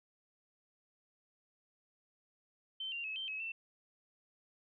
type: tone with pitch steps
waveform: sine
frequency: 3093 / 2775 / 2580 / 3125 / 2566 / 2678 Hz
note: G7 / F7 / E7 / G7 / E7 / E7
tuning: -24 / -12 / -38 / -6 / -47 / +27 cents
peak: -38 dBFS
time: 2.8-3.52 s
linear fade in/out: 5 ms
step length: 120 ms
effects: none